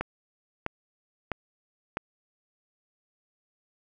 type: click train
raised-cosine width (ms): 0.5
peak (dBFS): -14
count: 4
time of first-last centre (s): 0.01-1.971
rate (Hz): 1.53
effects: none